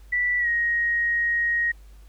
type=tone with pitch glide; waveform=sine; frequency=1964 to 1879.6 Hz; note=B6 to A#6; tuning=-10 to +14 cents; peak=-20 dBFS; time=0.12-1.72 s; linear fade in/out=10 ms; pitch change=-76 cents; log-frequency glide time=0.39-0.48 s; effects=added 50 Hz sine -44 dBFS peak until 2.08 s + pink hiss -60 dBFS RMS until 2.08 s